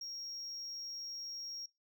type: tone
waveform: sine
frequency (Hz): 5588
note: F8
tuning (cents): 0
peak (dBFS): -39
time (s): 0.01-1.66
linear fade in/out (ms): 5
effects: noise-tail reverb RT60 0.2 s tail -24 dB re dry + tanh soft clip ceiling -40 dBFS